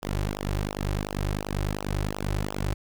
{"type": "tone with flanger", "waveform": "sawtooth", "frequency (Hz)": 50.1, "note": "G1", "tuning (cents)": 38, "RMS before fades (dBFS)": -29, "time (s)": [0.02, 2.74], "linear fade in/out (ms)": 5, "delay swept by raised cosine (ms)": [0.45, 4.45], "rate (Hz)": 2.8, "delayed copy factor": -0.95, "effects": ["10-bit"]}